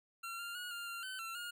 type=tone with pitch steps; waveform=25% pulse; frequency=1367 / 1394 / 1450 / 1399 / 1385 / 1523 / 1351 / 1424 Hz; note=F6 / F6 / F#6 / F6 / F6 / F#6 / E6 / F6; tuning=-37 / -4 / -35 / +3 / -15 / +50 / +42 / +33 cents; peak=-38 dBFS; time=0.23-1.51 s; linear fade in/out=10 ms; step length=160 ms; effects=none